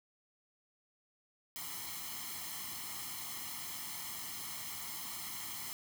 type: noise with comb filter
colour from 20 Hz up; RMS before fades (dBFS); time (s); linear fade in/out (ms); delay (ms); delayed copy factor
white; -43; 1.56-5.73; 0; 0.96; +0.75
effects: high-pass 80 Hz 12 dB/octave